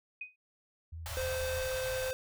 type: tone with exponential decay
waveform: sine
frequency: 2500 Hz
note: D#7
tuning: 8 cents sharp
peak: -35 dBFS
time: 0.21-0.36 s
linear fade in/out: 5 ms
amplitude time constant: 32 ms
type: tone with vibrato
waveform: sine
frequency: 80.1 Hz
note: E2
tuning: 49 cents flat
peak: -40 dBFS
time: 0.92-1.64 s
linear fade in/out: 10 ms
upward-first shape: sine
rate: 3.4 Hz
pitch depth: 51 cents each way
type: band-stop noise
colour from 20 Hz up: pink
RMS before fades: -41 dBFS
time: 1.06-2.11 s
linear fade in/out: 0 ms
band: 130 to 520 Hz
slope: 96 dB/octave
type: tone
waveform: square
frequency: 518 Hz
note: C5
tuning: 17 cents flat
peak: -34 dBFS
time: 1.17-2.13 s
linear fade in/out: 0 ms
effects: none